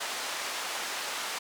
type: band-pass noise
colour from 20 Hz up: pink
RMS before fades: -35 dBFS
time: 0-1.39 s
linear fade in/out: 10 ms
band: 750 to 8500 Hz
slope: 12 dB/octave
effects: none